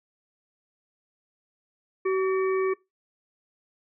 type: harmonic tone with a mistuned harmonic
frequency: 379.7 Hz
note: F#4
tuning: 45 cents sharp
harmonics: 1 / 3 / 5 / 6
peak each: -22 / -32 / -40 / -38 dBFS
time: 2.05-2.74 s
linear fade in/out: 10 ms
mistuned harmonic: 5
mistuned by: -79 cents
effects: noise-tail reverb RT60 0.2 s tail -21 dB re dry